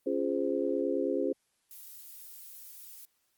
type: chord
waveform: sine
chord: Db major seventh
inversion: none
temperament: just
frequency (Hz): 277.2 / 346.5 / 415.8 / 519.7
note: Db4 / F4 / Ab4 / C5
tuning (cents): 0 / -14 / +2 / -12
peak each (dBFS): -33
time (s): 0.06-1.33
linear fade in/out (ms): 10
type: noise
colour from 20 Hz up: violet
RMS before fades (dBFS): -48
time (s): 1.71-3.05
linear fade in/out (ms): 0
effects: white hiss -75 dBFS RMS until 3.37 s + Opus 32 kbps